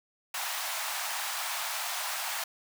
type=high-pass noise; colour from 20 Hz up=pink; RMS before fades=-34 dBFS; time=0.34-2.44 s; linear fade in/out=5 ms; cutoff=690 Hz; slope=48 dB/octave; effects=none